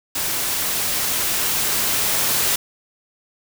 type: noise with level ramp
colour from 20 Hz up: white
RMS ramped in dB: -23 to -19 dBFS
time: 0.15-2.56 s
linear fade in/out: 5 ms
effects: none